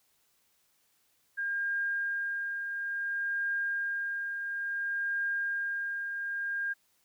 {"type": "tone with tremolo", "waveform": "sine", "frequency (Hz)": 1610, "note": "G6", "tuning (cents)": 46, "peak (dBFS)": -28, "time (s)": [1.37, 6.74], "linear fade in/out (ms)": 20, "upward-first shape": "triangle", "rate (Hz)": 0.58, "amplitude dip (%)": 45, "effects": ["white hiss -71 dBFS RMS until 7.04 s"]}